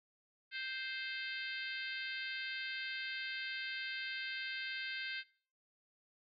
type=harmonic tone; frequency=523.3 Hz; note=C5; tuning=in tune; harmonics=3 / 4 / 5 / 6 / 7 / 8 / 9; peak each=-43 / -45 / -47 / -49 / -50 / -51 / -52 dBFS; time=0.51-5.24 s; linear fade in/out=50 ms; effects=noise-tail reverb RT60 0.4 s tail -19 dB re dry